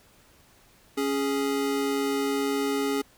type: tone pair together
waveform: square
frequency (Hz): 277.2 / 415.3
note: C#4 / G#4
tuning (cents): 0 / 0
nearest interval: perfect fifth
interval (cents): 700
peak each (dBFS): -28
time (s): 0.97-3.02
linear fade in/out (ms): 10
effects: pink hiss -58 dBFS RMS until 3.17 s